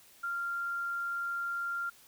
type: tone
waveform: sine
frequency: 1389 Hz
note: F6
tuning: 10 cents flat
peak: -32 dBFS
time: 0.23-1.9 s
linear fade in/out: 10 ms
effects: white hiss -59 dBFS RMS until 2.07 s

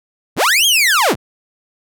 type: linear two-way sweep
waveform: sawtooth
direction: up then down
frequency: 33 to 3322 to 33 Hz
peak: -7 dBFS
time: 0.36-1.16 s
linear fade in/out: 50 ms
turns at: 0.66 s
effects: none

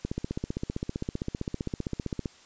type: click train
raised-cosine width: 3 ms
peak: -17 dBFS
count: 35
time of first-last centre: 0.05-2.258 s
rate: 15.4 Hz
effects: white hiss -55 dBFS RMS until 2.45 s + resampled to 16000 Hz

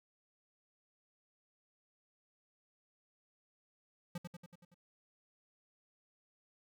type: tone with echo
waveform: square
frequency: 174.61 Hz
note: F3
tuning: in tune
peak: -39 dBFS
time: 4.15-4.18 s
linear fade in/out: 5 ms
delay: 94 ms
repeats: 6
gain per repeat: -4 dB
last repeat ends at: 4.744 s
effects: none

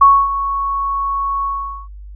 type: tone with ADSR envelope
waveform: sine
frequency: 1108.7 Hz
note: C#6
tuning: in tune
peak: -3 dBFS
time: 0.01-1.88 s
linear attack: 8 ms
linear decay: 260 ms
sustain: -13 dB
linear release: 440 ms
effects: added 50 Hz sine -31 dBFS peak until 2.15 s

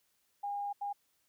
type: tone bursts at uneven times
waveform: sine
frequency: 811 Hz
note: G#5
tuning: 41 cents flat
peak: -34 dBFS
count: 2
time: 0.43-0.73 / 0.81-0.93 s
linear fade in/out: 10 ms
effects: white hiss -75 dBFS RMS until 1.28 s

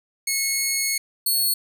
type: tone pair in turn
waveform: 10% pulse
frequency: 2186 / 4372 Hz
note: C#7 / C#8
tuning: -25 / -25 cents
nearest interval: octave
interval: 1200 cents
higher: second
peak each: -12 dBFS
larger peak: neither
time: 0.27-0.98 / 1.26-1.54 s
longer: first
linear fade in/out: 5 ms
effects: none

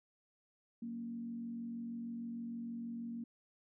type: tone with frequency modulation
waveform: sine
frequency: 233.1 Hz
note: A#3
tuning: in tune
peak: -40 dBFS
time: 0.82-3.24 s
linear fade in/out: 5 ms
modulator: 46.4 Hz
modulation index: 0.42
effects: none

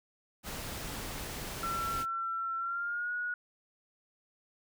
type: noise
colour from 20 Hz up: pink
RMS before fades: -40 dBFS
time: 0.43-2.06 s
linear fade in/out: 50 ms
type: tone with pitch glide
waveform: sine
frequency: 1349 to 1454.2 Hz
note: E6 to F#6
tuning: +40 to -30 cents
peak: -32 dBFS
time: 1.63-3.34 s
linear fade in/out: 2 ms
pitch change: +130 cents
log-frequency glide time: 2.57-3.12 s
effects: none

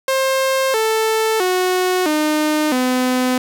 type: tone with pitch steps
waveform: sawtooth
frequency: 531 / 441.4 / 366.9 / 305 / 253.5 Hz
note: C5 / A4 / F#4 / D#4 / B3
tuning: +25 / +5 / -15 / -34 / +45 cents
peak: -11 dBFS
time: 0.08-3.38 s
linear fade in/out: 2 ms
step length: 660 ms
effects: none

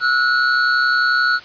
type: tone pair together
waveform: square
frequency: 1324 / 1455.3 Hz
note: E6 / F#6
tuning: +7 / -29 cents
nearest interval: major second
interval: 164 cents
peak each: -22 / -15 dBFS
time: 0-1.4 s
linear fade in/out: 50 ms
effects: white hiss -39 dBFS RMS until 1.44 s + resampled to 11025 Hz

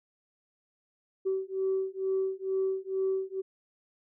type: beating tone pair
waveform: sine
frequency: 381.2 / 383.4 Hz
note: G4 / G4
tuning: -48 / -38 cents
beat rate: 2.2 Hz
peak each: -30 dBFS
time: 1.25-3.42 s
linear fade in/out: 20 ms
effects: tanh soft clip ceiling -21 dBFS

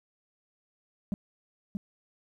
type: tone with echo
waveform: sine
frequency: 200 Hz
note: G3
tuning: 35 cents sharp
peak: -24 dBFS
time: 1.12-1.14 s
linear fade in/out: 0 ms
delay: 630 ms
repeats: 1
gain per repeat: -4 dB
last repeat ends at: 1.77 s
effects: tanh soft clip ceiling -26 dBFS + 11-bit

